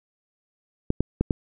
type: clicks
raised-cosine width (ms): 3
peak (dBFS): -8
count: 4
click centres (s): 0.904 / 1.006 / 1.21 / 1.308
effects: none